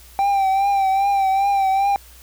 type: tone with vibrato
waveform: triangle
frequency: 784 Hz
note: G5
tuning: in tune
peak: -13 dBFS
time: 0.19-1.96 s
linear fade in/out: 0 ms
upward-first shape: triangle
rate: 2.5 Hz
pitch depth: 51 cents each way
effects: added 60 Hz sine -45 dBFS peak until 2.22 s + white hiss -47 dBFS RMS until 2.22 s